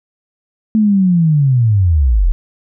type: linear sweep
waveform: sine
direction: down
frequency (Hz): 221.4 to 35.26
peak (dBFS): -8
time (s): 0.75-2.32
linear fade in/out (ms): 0
effects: none